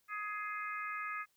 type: harmonic tone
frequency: 418.3 Hz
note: G#4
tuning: 12 cents sharp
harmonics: 3 / 4 / 5 / 6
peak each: -40 / -44 / -44 / -48 dBFS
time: 0.08-1.26 s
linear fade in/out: 50 ms
effects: white hiss -75 dBFS RMS until 1.36 s

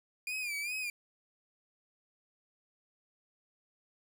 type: tone with vibrato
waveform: 40% pulse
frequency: 2405 Hz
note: D7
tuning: 41 cents sharp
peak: -34 dBFS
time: 0.27-0.9 s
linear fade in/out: 2 ms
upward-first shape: sine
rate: 2.5 Hz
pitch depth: 100 cents each way
effects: none

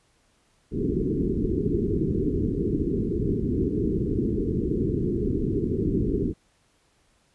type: low-pass noise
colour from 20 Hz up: white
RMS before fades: -25 dBFS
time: 0.71-6.34 s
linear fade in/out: 50 ms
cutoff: 430 Hz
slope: 96 dB/octave
effects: pink hiss -65 dBFS RMS until 7.34 s + resampled to 24000 Hz

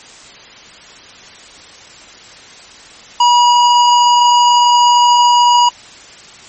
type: tone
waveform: square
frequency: 966 Hz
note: B5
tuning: 39 cents flat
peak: -7 dBFS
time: 3.2-5.69 s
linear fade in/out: 5 ms
effects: white hiss -37 dBFS RMS until 6.48 s + MP3 32 kbps

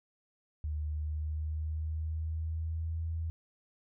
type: tone with pitch glide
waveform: sine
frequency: 75.8 to 81.71 Hz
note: D#2 to E2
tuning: -45 to -15 cents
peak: -32 dBFS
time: 0.64-3.3 s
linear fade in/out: 0 ms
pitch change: +130 cents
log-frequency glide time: 0.87-3.02 s
effects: none

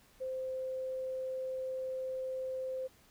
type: tone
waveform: sine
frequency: 520 Hz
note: C5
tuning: 11 cents flat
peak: -35 dBFS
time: 0.2-2.88 s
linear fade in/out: 20 ms
effects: pink hiss -64 dBFS RMS until 3.1 s

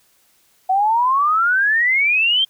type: exponential sweep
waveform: sine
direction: up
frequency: 740 to 3212 Hz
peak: -13 dBFS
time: 0.69-2.45 s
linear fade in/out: 10 ms
effects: white hiss -58 dBFS RMS until 2.49 s

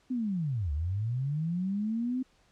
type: linear two-way sweep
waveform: sine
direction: down then up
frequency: 261.6 to 69.3 to 261.6 Hz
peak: -28 dBFS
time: 0.1-2.23 s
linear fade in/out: 10 ms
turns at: 0.72 s
effects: pink hiss -66 dBFS RMS until 2.51 s + low-pass 7000 Hz 12 dB/octave

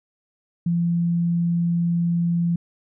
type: tone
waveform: sine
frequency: 170.9 Hz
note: F3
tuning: 37 cents flat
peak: -18 dBFS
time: 0.66-2.56 s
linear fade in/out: 5 ms
effects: none

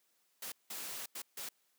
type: noise bursts at uneven times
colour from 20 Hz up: white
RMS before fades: -43 dBFS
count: 4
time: 0.42-0.52 / 0.7-1.06 / 1.15-1.22 / 1.37-1.49 s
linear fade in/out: 5 ms
effects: white hiss -75 dBFS RMS until 1.78 s + high-pass 200 Hz 12 dB/octave

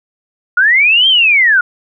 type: linear two-way sweep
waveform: sine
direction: up then down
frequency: 1396.9 to 3212 to 1396.9 Hz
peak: -6 dBFS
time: 0.57-1.61 s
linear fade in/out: 5 ms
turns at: 1.08 s
effects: none

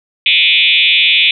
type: tone with frequency modulation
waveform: sine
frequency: 2960 Hz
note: F#7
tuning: in tune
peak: -7 dBFS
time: 0.26-1.31 s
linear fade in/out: 2 ms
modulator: 167 Hz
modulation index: 4.2
effects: none

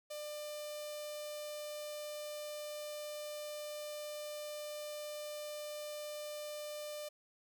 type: tone with notch filter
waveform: sawtooth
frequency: 597 Hz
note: D5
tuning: 28 cents sharp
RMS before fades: -44 dBFS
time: 0.1-7.09 s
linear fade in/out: 10 ms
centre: 1500 Hz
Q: 0.72
effects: none

